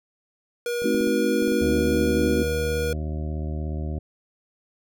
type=tone; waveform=square; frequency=479 Hz; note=A#4; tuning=47 cents sharp; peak=-25 dBFS; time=0.66-2.93 s; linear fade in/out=2 ms
type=clicks; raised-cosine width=2 ms; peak=-24 dBFS; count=12; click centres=0.82 / 0.947 / 1.01 / 1.073 / 1.423 / 1.478 / 1.521 / 1.701 / 1.783 / 1.948 / 2.21 / 2.278 s
type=chord; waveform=sine; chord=A diminished seventh; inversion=none; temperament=equal with one note detuned; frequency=217.3 / 261.6 / 311.1 / 370 Hz; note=A3 / C4 / Eb4 / Gb4; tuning=-21 / 0 / 0 / 0 cents; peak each=-26 dBFS; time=0.84-2.43 s; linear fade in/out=5 ms
type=harmonic tone; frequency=76.8 Hz; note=D#2; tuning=22 cents flat; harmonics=1 / 2 / 3 / 4 / 5 / 7 / 8 / 9; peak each=-27 / -33 / -37 / -39 / -41 / -44 / -45 / -46 dBFS; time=1.61-3.99 s; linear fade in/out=5 ms
effects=none